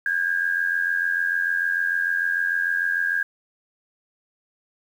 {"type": "tone with amplitude modulation", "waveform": "sine", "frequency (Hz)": 1621, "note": "G#6", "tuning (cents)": -42, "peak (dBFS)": -17, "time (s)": [0.06, 3.23], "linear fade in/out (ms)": 2, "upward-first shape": "sine", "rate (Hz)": 86.7, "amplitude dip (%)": 70, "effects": ["8-bit"]}